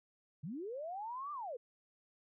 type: linear two-way sweep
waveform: sine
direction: up then down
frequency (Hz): 129.6 to 1204 to 442.5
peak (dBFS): -40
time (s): 0.43-1.57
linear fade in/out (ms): 10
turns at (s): 1.32
effects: none